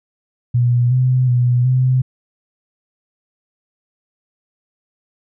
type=tone with pitch steps; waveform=sine; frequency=121.5 / 127.7 / 123 / 128.4 Hz; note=B2 / C3 / B2 / C3; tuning=-28 / -42 / -7 / -32 cents; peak=-11 dBFS; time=0.54-2.02 s; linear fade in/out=10 ms; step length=370 ms; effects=none